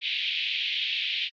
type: band-pass noise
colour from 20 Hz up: white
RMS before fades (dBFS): -29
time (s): 0.01-1.3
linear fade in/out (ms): 50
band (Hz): 2300 to 3700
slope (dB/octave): 48
effects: AAC 64 kbps